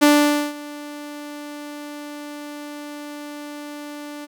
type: tone with ADSR envelope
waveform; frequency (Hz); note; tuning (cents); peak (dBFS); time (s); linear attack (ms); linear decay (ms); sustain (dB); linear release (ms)
sawtooth; 293.7; D4; 0; -6; 0.01-4.27; 20; 500; -22; 32
effects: none